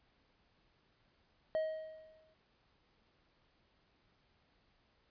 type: tone with exponential decay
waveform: triangle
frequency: 631 Hz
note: D#5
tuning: 24 cents sharp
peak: -28 dBFS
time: 1.55-2.34 s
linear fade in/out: 0 ms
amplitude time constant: 170 ms
effects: pink hiss -73 dBFS RMS until 5.1 s + resampled to 11025 Hz